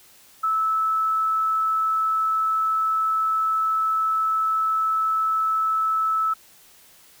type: tone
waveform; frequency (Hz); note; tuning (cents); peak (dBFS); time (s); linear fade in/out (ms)
sine; 1307; E6; -15; -19; 0.43-6.34; 10
effects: white hiss -52 dBFS RMS until 7.2 s